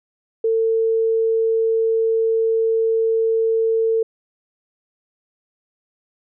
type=tone; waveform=sine; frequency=450 Hz; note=A4; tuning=39 cents sharp; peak=-15 dBFS; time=0.44-4.03 s; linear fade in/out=5 ms; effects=none